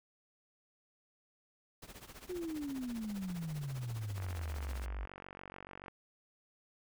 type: noise with tremolo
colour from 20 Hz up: pink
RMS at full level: -48 dBFS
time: 1.82-4.86 s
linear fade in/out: 5 ms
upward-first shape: triangle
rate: 15 Hz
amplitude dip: 90%
type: exponential sweep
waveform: sine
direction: down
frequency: 370 to 52 Hz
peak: -37 dBFS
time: 2.29-5.06 s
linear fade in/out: 10 ms
type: click train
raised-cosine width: 0.5 ms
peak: -32 dBFS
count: 81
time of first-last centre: 4.18-5.882 s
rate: 47 Hz
effects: none